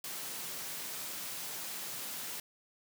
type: high-pass noise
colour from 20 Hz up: white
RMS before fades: -41 dBFS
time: 0.04-2.4 s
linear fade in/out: 2 ms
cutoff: 110 Hz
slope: 48 dB/octave
effects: none